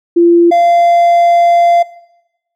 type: tone pair in turn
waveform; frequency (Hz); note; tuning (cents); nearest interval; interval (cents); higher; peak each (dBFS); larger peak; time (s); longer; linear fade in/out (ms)
sine / triangle; 342.6 / 689.8; F4 / F5; -33 / -22; octave; 1211; second; -4; neither; 0.16-0.51 / 0.51-1.83; second; 10
effects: noise-tail reverb RT60 0.9 s tail -19 dB re dry